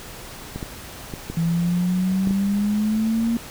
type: clicks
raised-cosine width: 3 ms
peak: -16 dBFS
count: 6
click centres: 0.56 / 0.628 / 1.138 / 1.3 / 2.273 / 2.309 s
type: exponential sweep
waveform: sine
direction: up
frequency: 164.81 to 233.8 Hz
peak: -18 dBFS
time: 1.37-3.37 s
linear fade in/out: 2 ms
effects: pink hiss -38 dBFS RMS until 3.5 s